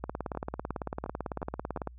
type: two click trains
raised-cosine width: 1 ms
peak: -23 / -19 dBFS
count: 5 / 34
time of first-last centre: 0.35-1.773 / 0.04-1.873 s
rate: 2.81 / 18 Hz
effects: added 60 Hz sine -47 dBFS peak until 1.98 s